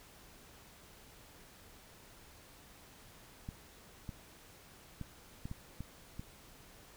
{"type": "clicks", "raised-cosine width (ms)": 5, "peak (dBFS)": -29, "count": 7, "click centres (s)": [3.489, 4.092, 5.013, 5.455, 5.514, 5.806, 6.195], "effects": ["pink hiss -58 dBFS RMS until 6.96 s"]}